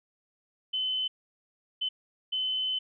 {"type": "tone bursts at uneven times", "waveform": "sine", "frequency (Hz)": 3041, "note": "F#7", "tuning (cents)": 47, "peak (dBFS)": -27, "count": 3, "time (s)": [[0.73, 1.08], [1.81, 1.89], [2.32, 2.79]], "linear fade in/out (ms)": 10, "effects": []}